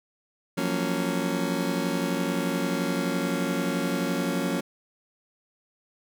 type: chord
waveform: 30% pulse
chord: Gb major seventh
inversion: third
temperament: just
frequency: 173.43 / 185 / 231.2 / 277.5 Hz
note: F3 / Gb3 / Bb3 / Db4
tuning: -12 / 0 / -14 / +2 cents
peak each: -28 / -29 / -29 / -27 dBFS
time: 0.57-4.61 s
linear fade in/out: 10 ms
effects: none